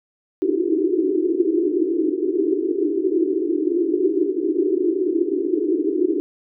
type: band-pass noise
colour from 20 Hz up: white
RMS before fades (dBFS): -20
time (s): 0.42-6.2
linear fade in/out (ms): 0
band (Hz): 300 to 400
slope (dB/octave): 96
effects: none